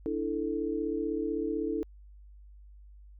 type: chord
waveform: sine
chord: D suspended second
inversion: none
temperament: equal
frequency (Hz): 293.7 / 329.6 / 440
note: D4 / E4 / A4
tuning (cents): 0 / 0 / 0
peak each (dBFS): -34 / -33 / -33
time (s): 0.06-1.83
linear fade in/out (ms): 0
effects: added 50 Hz sine -49 dBFS peak until 3.19 s